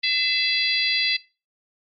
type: harmonic tone with a mistuned harmonic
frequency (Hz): 677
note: E5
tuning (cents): +46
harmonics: 3 / 4 / 5 / 6 / 7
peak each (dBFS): -26 / -26 / -26 / -26 / -26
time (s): 0.03-1.17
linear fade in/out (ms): 10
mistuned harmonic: 4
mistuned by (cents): -45
effects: noise-tail reverb RT60 0.3 s tail -19 dB re dry + MP3 32 kbps